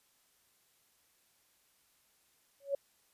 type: tone with exponential growth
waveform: sine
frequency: 558 Hz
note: C#5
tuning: 11 cents sharp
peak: -26 dBFS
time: 2.6-2.75 s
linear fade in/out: 5 ms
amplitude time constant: 31 ms
effects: white hiss -71 dBFS RMS until 3.13 s + resampled to 32000 Hz